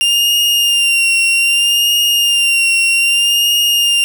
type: tone with vibrato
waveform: 40% pulse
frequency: 2794 Hz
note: F7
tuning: in tune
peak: -9 dBFS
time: 0.01-4.04 s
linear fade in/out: 0 ms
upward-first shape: sine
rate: 0.63 Hz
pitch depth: 33 cents each way
effects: none